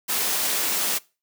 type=noise; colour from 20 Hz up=white; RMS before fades=-24 dBFS; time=0.08-0.99 s; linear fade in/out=20 ms; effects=noise-tail reverb RT60 0.3 s tail -22 dB re dry + high-pass 200 Hz 12 dB/octave